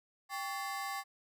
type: ring-modulated tone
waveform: 30% pulse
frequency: 958 Hz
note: A#5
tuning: 47 cents sharp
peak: -31 dBFS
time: 0.29-1.04 s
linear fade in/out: 50 ms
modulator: 167 Hz
effects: none